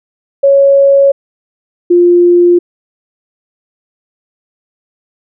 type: tone pair in turn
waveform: sine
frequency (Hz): 554.4 / 350.4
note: C#5 / F4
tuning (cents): 0 / +6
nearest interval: minor sixth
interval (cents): 794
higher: first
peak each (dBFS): -3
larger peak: neither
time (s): 0.43-1.12 / 1.9-2.59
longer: neither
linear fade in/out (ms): 10
effects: none